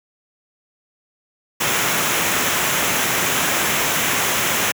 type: noise with comb filter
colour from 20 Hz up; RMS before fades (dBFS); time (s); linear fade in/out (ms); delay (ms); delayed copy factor
pink; -19; 1.6-4.72; 10; 0.22; -0.5
effects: high-pass 150 Hz 12 dB/octave